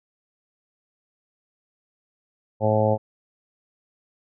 harmonic tone, 107.8 Hz, A2, 35 cents flat, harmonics 1 / 2 / 3 / 4 / 5 / 6 / 7 / 8, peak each -23 / -27 / -33 / -28 / -21 / -27 / -28 / -29 dBFS, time 2.6-2.98 s, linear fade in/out 50 ms, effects none

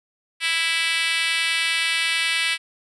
5% pulse tone with high-pass filter, 329.6 Hz, E4, in tune, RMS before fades -22 dBFS, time 0.4-2.58 s, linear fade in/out 50 ms, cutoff 2200 Hz, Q 1.9, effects resampled to 24000 Hz

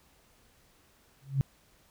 sine tone with exponential growth, 136.6 Hz, C#3, 25 cents flat, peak -19 dBFS, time 1.22-1.41 s, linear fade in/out 0 ms, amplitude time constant 41 ms, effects pink hiss -64 dBFS RMS until 1.9 s

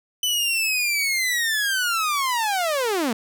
sawtooth linear sweep, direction down, 3016 to 211.2 Hz, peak -17 dBFS, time 0.23-3.13 s, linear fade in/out 2 ms, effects none

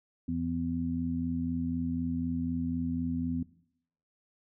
harmonic tone, 84 Hz, E2, 33 cents sharp, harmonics 1 / 2 / 3, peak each -38 / -36 / -31 dBFS, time 0.28-3.43 s, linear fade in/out 5 ms, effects noise-tail reverb RT60 0.7 s tail -19 dB re dry

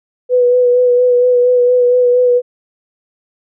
sine tone with vibrato, 493.9 Hz, B4, in tune, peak -7 dBFS, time 0.29-2.42 s, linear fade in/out 50 ms, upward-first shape sine, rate 4.3 Hz, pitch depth 22 cents each way, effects none

